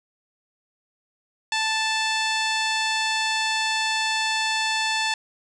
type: tone with low-pass filter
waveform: 15% pulse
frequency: 880 Hz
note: A5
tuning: in tune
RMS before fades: -24 dBFS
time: 1.52-5.14 s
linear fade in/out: 2 ms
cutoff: 5900 Hz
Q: 5.2
effects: none